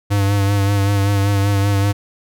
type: tone with vibrato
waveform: square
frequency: 100 Hz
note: G2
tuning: 35 cents sharp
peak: -14 dBFS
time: 0.1-1.93 s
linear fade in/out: 20 ms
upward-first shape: sine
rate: 5.2 Hz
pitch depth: 31 cents each way
effects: none